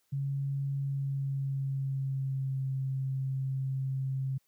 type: tone with pitch glide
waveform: sine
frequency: 138.5 to 133.55 Hz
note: C#3 to C3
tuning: -1 to +36 cents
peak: -29 dBFS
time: 0.12-4.38 s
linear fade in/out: 10 ms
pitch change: -63 cents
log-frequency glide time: 0.8-2.66 s
effects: white hiss -74 dBFS RMS until 4.47 s + high-pass 80 Hz 12 dB/octave